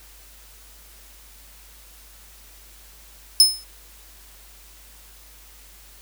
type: tone with exponential decay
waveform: sawtooth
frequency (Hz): 5200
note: E8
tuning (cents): -24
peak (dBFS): -4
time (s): 3.4-3.64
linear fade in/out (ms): 1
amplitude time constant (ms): 52
effects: added 50 Hz sine -49 dBFS peak until 6.01 s + white hiss -49 dBFS RMS until 6.01 s